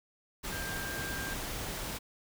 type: tone in noise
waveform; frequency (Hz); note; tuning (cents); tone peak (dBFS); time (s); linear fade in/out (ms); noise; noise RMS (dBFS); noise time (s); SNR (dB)
sine; 1591; G6; +25; -39; 0.51-1.35; 20; pink; -38; 0.43-1.99; -4
effects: none